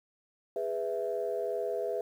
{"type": "chord", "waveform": "sine", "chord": "E major", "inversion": "first", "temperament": "just", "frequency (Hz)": [412, 494.4, 659.3], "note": ["G#4", "B4", "E5"], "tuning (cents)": [-14, 2, 0], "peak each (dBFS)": -34, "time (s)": [0.56, 2.01], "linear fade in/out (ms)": 2, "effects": ["tanh soft clip ceiling -21 dBFS", "10-bit"]}